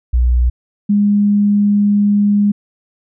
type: tone pair in turn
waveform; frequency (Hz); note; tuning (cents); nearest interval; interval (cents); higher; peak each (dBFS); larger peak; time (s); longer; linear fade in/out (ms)
sine; 60.9 / 204.8; B1 / G#3; -24 / -24; octave + major sixth; 2100; second; -9; neither; 0.13-0.5 / 0.89-2.52; second; 10
effects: none